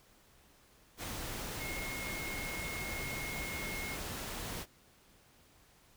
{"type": "tone in noise", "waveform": "sine", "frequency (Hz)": 2158, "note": "C#7", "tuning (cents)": -47, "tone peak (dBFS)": -41, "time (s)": [1.58, 3.98], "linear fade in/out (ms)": 50, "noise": "pink", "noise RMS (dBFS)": -41, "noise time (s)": [0.97, 4.66], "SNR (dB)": -3, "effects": ["pink hiss -64 dBFS RMS until 5.96 s"]}